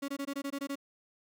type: tone bursts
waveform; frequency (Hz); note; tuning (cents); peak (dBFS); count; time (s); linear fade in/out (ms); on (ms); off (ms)
35% pulse; 278.9; C#4; +11; -32; 9; 0.02-0.756; 10; 64; 20
effects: none